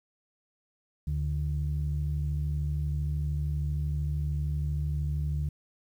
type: tone pair together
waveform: sine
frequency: 74.4 / 147.35 Hz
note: D2 / D3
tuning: +23 / +6 cents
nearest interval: octave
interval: 1183 cents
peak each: -28 / -30 dBFS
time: 1.07-5.49 s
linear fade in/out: 5 ms
effects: tanh soft clip ceiling -21 dBFS + 10-bit